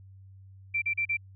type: tone bursts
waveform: sine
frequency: 2349 Hz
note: D7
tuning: in tune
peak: -25 dBFS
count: 4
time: 0.74-1.171 s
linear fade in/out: 10 ms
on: 80 ms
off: 37 ms
effects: added 96 Hz sine -48 dBFS peak until 1.35 s